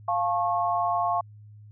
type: chord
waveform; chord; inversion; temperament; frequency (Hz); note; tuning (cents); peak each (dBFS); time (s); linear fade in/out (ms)
sine; F augmented; none; just; 698.5 / 873.1 / 1091.3; F5 / A5 / C#6; 0 / -14 / -27; -25 / -30 / -27; 0.08-1.21; 5
effects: added 105 Hz sine -45 dBFS peak until 1.71 s